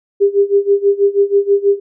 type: tone with tremolo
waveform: sine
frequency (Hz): 400.8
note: G4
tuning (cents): +38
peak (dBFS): -6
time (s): 0.2-1.8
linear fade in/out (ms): 20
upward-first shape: sine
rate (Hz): 6.2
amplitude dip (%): 90
effects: none